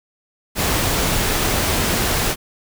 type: noise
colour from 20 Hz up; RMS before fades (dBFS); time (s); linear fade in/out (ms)
pink; -19; 0.55-2.36; 50
effects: none